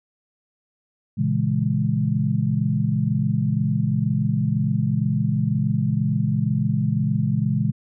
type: chord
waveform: sine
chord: A# half-diminished seventh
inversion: none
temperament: equal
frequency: 116.54 / 138.59 / 164.81 / 207.7 Hz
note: A#2 / C#3 / E3 / G#3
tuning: 0 / 0 / 0 / 0 cents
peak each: -24 / -23 / -25 / -24 dBFS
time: 1.17-7.72 s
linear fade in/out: 20 ms
effects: none